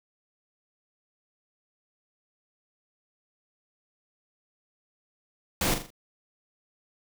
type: noise with echo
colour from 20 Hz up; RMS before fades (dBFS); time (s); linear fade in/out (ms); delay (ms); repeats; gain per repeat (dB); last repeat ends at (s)
pink; -26; 5.61-5.74; 2; 41; 4; -7; 5.904
effects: none